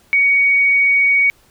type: tone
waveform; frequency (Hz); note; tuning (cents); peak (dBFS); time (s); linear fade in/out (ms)
sine; 2243; C#7; +20; -10; 0.13-1.3; 0
effects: pink hiss -53 dBFS RMS until 1.5 s